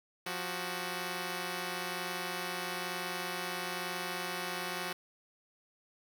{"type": "tone pair together", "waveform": "5% pulse", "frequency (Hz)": [177.12, 375.3], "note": ["F3", "F#4"], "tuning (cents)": [25, 25], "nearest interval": "octave + minor second", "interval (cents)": 1300, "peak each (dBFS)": -27, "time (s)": [0.26, 4.93], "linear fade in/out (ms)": 5, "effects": []}